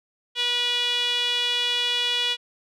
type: tone with band-pass filter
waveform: sawtooth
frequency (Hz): 485.5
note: B4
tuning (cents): -30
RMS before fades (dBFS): -24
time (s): 0.35-2.37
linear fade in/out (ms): 50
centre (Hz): 3200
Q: 6.9
effects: none